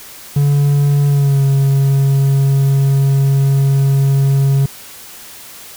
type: tone with pitch glide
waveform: triangle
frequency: 142.9 to 137.32 Hz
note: D3 to C#3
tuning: -47 to -16 cents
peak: -7 dBFS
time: 0.36-4.66 s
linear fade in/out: 5 ms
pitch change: -69 cents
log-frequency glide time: 1.07-1.43 s
effects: white hiss -35 dBFS RMS until 5.76 s